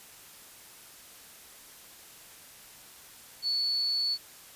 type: tone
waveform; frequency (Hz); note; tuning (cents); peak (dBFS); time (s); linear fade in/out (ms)
sine; 4435; C#8; 0; -26; 3.42-4.18; 50
effects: white hiss -51 dBFS RMS until 4.55 s + resampled to 32000 Hz